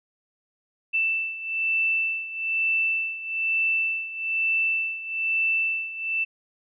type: beating tone pair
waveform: sine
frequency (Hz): 2658 / 2659.1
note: E7 / E7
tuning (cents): +14 / +14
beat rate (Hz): 1.1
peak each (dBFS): -24 / -28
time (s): 0.93-6.25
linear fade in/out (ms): 20
effects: none